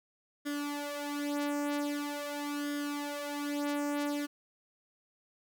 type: tone with flanger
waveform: sawtooth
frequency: 290 Hz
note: D4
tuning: 22 cents flat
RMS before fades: -35 dBFS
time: 0.45-4.27 s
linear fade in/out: 20 ms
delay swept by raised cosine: 0.59 to 3.59 ms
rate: 0.44 Hz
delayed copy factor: +0.75
effects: none